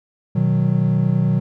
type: chord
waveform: triangle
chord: B major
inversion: none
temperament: equal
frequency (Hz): 123.47 / 155.56 / 185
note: B2 / D#3 / F#3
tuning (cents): 0 / 0 / 0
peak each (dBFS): -17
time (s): 0.35-1.4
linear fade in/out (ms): 10
effects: none